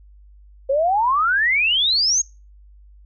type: exponential sweep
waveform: sine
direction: up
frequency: 523.3 to 6700 Hz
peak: -15 dBFS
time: 0.69-2.22 s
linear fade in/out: 10 ms
effects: noise-tail reverb RT60 0.3 s tail -24 dB re dry + added 50 Hz sine -44 dBFS peak until 3.05 s